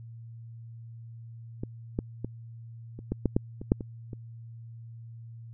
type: clicks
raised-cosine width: 3 ms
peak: -20 / -14 / -20 / -27 / -15 / -11 / -10 / -24 / -7 / -22 / -26 dBFS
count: 11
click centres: 1.635 / 1.989 / 2.246 / 2.99 / 3.12 / 3.257 / 3.365 / 3.615 / 3.719 / 3.808 / 4.132 s
effects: added 115 Hz sine -42 dBFS peak until 5.53 s